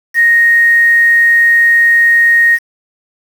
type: tone with quantisation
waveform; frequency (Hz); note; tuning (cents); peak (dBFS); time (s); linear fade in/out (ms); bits
sine; 1864.7; A#6; 0; -5; 0.14-2.59; 50; 5
effects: none